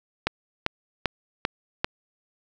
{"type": "click train", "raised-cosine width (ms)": 0.3, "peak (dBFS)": -6, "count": 5, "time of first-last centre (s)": [0.27, 1.845], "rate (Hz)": 2.54, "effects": []}